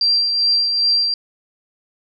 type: tone with tremolo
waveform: sine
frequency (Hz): 4723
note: D8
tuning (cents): +9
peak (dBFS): -12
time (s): 0.01-1.14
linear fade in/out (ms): 2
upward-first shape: sine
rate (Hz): 2.5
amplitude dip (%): 40
effects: none